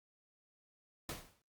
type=noise with exponential decay; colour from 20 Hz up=pink; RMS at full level=-40 dBFS; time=1.09-1.42 s; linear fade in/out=2 ms; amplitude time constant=70 ms; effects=Opus 48 kbps